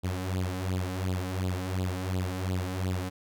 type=tone with flanger; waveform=sawtooth; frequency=92.5 Hz; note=F#2; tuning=in tune; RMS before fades=-31 dBFS; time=0.03-3.1 s; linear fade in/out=20 ms; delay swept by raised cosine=0.24 to 3.94 ms; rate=2.8 Hz; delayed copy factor=+0.8; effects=none